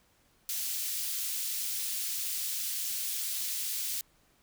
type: high-pass noise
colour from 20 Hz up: white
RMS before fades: -34 dBFS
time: 0.49-4.01 s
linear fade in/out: 2 ms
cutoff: 3300 Hz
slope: 12 dB/octave
effects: pink hiss -67 dBFS RMS until 4.42 s